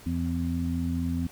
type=harmonic tone; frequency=84.6 Hz; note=E2; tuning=45 cents sharp; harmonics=1 / 2 / 3; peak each=-30 / -32 / -29 dBFS; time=0.06-1.27 s; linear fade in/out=5 ms; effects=pink hiss -50 dBFS RMS until 1.31 s